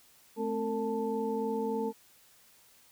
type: tone cluster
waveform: sine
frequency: 217.1 / 260.5 / 453.7 / 880 Hz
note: A3 / C4 / A#4 / A5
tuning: -23 / -7 / -47 / 0 cents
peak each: -35 / -38 / -32 / -38 dBFS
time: 0.36-1.93 s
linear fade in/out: 50 ms
effects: white hiss -61 dBFS RMS until 2.91 s